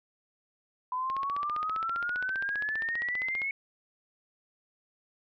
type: exponential sweep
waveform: sine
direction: up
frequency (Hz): 1000 to 2217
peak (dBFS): -29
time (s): 0.92-3.51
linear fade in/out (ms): 2
type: click train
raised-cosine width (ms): 0.3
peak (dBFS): -24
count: 36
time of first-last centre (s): 1.1-3.418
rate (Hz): 15.1
effects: none